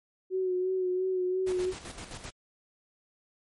sine tone with vibrato, 370 Hz, F#4, in tune, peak -26 dBFS, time 0.3-1.74 s, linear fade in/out 50 ms, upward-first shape sine, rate 2.9 Hz, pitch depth 31 cents each way
pink noise with tremolo, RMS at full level -41 dBFS, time 1.46-2.31 s, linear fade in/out 20 ms, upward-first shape square, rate 7.7 Hz, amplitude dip 55%
effects MP3 48 kbps

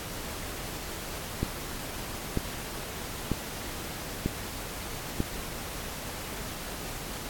click train, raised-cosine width 3 ms, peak -13 dBFS, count 5, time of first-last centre 1.43-5.204 s, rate 1.06 Hz, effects pink hiss -38 dBFS RMS until 7.29 s + AAC 64 kbps

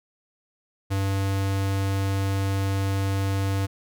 square tone, 97.6 Hz, G2, 7 cents flat, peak -23 dBFS, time 0.9-3.67 s, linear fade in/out 20 ms, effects none

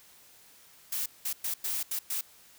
blue noise bursts at uneven times, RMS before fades -32 dBFS, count 6, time 0.92-1.06 / 1.25-1.33 / 1.44-1.54 / 1.64-1.83 / 1.91-1.99 / 2.1-2.21 s, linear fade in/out 5 ms, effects white hiss -57 dBFS RMS until 2.58 s

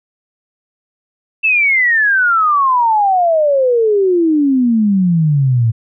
sine exponential sweep, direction down, 2677 to 110 Hz, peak -9 dBFS, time 1.43-5.72 s, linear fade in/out 20 ms, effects none

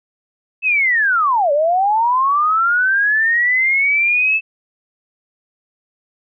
sine linear two-way sweep, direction down then up, 2637 to 559 to 2637 Hz, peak -12 dBFS, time 0.62-4.41 s, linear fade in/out 50 ms, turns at 1.52 s, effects none

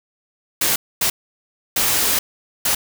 white noise bursts at uneven times, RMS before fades -18 dBFS, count 4, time 0.61-0.76 / 1.01-1.1 / 1.76-2.19 / 2.65-2.75 s, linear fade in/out 5 ms, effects none

